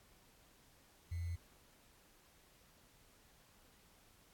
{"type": "tone with sample-and-hold", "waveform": "sine", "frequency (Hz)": 85.3, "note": "F2", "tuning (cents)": -40, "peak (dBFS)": -38, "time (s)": [1.11, 1.36], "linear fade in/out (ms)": 10, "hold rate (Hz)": 2100, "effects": ["pink hiss -67 dBFS RMS until 4.33 s", "AAC 64 kbps"]}